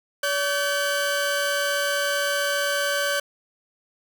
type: tone pair together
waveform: sawtooth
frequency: 571.2 / 1535 Hz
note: D5 / G6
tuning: -48 / -37 cents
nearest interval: octave + perfect fourth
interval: 1711 cents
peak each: -21 dBFS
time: 0.23-3.2 s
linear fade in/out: 5 ms
effects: none